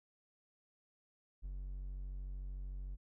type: tone with ADSR envelope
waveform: triangle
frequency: 46.71 Hz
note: F#1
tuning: 17 cents sharp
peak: -37 dBFS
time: 1.42-2.97 s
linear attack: 36 ms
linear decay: 10 ms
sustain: -2 dB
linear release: 32 ms
effects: none